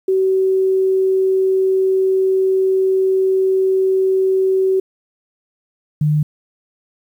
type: tone pair in turn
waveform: sine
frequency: 380 / 150.8 Hz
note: F#4 / D3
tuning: +46 / +46 cents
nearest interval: octave + major third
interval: 1600 cents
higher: first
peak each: -12 dBFS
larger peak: neither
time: 0.08-4.8 / 6.01-6.23 s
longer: first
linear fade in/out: 5 ms
effects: 8-bit